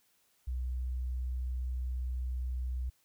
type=tone; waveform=sine; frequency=62.7 Hz; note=B1; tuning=27 cents sharp; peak=-32 dBFS; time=0.47-2.9 s; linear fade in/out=10 ms; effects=white hiss -71 dBFS RMS until 3.04 s